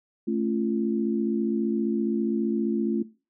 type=chord; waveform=sine; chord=A augmented; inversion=none; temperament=just; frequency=220 / 275 / 343.8 Hz; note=A3 / C#4 / E#4; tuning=0 / -14 / -27 cents; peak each=-26 / -30 / -28 dBFS; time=0.27-3.03 s; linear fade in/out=10 ms; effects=noise-tail reverb RT60 0.3 s tail -17 dB re dry